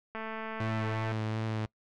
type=click train; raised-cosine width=0.5 ms; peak=-24 dBFS; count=215; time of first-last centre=0.15-1.118 s; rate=221 Hz
type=tone with vibrato; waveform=sawtooth; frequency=110 Hz; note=A2; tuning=in tune; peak=-27 dBFS; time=0.6-1.66 s; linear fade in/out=5 ms; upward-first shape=sine; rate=2.7 Hz; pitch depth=17 cents each way
effects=noise-tail reverb RT60 0.1 s tail -23 dB re dry + low-pass 4000 Hz 12 dB/octave